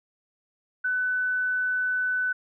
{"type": "tone", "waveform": "sine", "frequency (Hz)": 1500, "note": "F#6", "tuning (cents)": 23, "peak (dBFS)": -23, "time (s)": [0.84, 2.33], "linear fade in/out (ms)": 10, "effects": []}